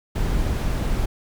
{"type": "noise", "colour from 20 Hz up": "brown", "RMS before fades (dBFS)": -22, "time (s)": [0.15, 1.06], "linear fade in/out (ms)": 10, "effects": []}